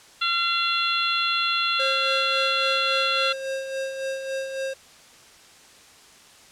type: harmonic tone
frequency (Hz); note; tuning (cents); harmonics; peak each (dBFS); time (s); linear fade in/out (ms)
685; F5; -34; 2 / 3 / 4 / 5 / 6; -25 / -35 / -26 / -27 / -29; 0.21-3.33; 10
type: tone with tremolo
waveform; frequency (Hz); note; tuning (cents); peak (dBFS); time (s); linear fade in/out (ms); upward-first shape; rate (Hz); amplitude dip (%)
square; 535; C5; +38; -26; 1.79-4.74; 10; sine; 3.6; 50
effects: white hiss -50 dBFS RMS until 6.51 s + low-pass 8000 Hz 12 dB/octave